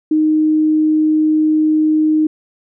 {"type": "tone", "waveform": "sine", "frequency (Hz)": 309.8, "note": "D#4", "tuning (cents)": -7, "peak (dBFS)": -10, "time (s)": [0.11, 2.27], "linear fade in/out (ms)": 5, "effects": []}